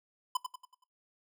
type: tone with echo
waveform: square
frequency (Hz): 1009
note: B5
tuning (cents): +37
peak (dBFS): -28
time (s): 0.35-0.37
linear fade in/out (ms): 5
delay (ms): 94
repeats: 5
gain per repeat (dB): -7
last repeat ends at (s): 0.84
effects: noise-tail reverb RT60 0.2 s tail -20 dB re dry